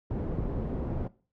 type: low-pass noise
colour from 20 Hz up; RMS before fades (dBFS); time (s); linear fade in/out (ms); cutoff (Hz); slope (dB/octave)
pink; -32; 0.1-1.08; 10; 460; 12
effects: noise-tail reverb RT60 0.4 s tail -20 dB re dry